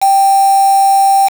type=tone with quantisation; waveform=sine; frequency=784 Hz; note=G5; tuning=in tune; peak=-6 dBFS; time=0.01-1.29 s; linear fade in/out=20 ms; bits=3; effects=none